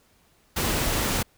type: noise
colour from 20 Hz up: pink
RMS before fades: -25 dBFS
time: 0.56-1.23 s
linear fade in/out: 10 ms
effects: pink hiss -62 dBFS RMS until 1.37 s